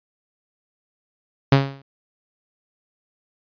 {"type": "tone with exponential decay", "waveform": "sawtooth", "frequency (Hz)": 137.2, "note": "C#3", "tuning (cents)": -17, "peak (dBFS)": -5, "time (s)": [1.52, 1.82], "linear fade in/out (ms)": 5, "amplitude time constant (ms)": 65, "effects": ["resampled to 11025 Hz"]}